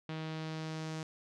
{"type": "tone with low-pass filter sweep", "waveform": "sawtooth", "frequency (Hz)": 158.3, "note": "D#3", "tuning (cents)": 30, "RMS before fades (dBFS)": -40, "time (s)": [0.09, 1.03], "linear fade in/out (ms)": 2, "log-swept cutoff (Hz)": [3500, 6600], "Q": 1.5, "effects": []}